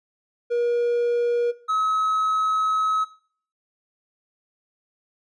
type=tone pair in turn; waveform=triangle; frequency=477.4 / 1282.3 Hz; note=A#4 / E6; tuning=+41 / -48 cents; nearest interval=octave + perfect fourth; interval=1711 cents; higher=second; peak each=-18 dBFS; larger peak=neither; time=0.5-1.52 / 1.68-3.05 s; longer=second; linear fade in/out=20 ms; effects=noise-tail reverb RT60 0.5 s tail -17 dB re dry + resampled to 22050 Hz